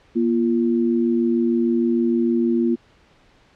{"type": "tone pair together", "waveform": "sine", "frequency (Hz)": [238.2, 344.7], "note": ["A#3", "F4"], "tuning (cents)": [38, -23], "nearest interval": "tritone", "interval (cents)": 639, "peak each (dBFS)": [-18, -20], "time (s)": [0.15, 2.76], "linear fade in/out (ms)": 20, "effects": ["pink hiss -55 dBFS RMS until 3.55 s", "low-pass 4000 Hz 12 dB/octave"]}